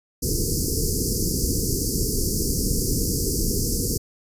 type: band-stop noise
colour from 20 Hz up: pink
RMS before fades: -23 dBFS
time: 0.22-3.98 s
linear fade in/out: 10 ms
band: 480 to 4700 Hz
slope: 96 dB/octave
effects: resampled to 32000 Hz